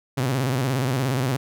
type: tone with vibrato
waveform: sawtooth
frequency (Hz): 130.1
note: C3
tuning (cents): -9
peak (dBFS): -17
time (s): 0.17-1.37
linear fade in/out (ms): 10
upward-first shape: square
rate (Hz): 17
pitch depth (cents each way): 98
effects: none